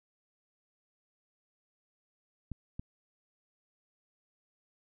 clicks, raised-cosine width 5 ms, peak -26 dBFS, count 2, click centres 2.517 / 2.795 s, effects none

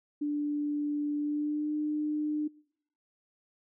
sine tone with pitch glide, 293.7 to 301.3 Hz, D4 to D4, 0 to +44 cents, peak -28 dBFS, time 0.21-2.48 s, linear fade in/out 10 ms, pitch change +44 cents, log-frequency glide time 1.17-1.73 s, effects noise-tail reverb RT60 0.7 s tail -25 dB re dry

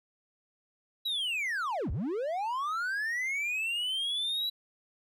triangle linear two-way sweep, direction down then up, 3951 to 48.99 to 3951 Hz, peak -28 dBFS, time 1.05-4.5 s, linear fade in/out 10 ms, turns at 1.91 s, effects none

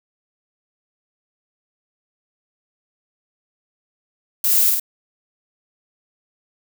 violet noise with echo, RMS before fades -18 dBFS, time 4.44-4.7 s, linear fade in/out 2 ms, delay 49 ms, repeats 2, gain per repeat -2 dB, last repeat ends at 4.798 s, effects none

